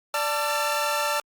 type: tone cluster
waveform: sawtooth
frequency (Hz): 586 / 888 / 1353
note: D5 / A5 / E6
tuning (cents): -4 / +16 / +45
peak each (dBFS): -24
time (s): 0.14-1.2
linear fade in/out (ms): 2
effects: Opus 48 kbps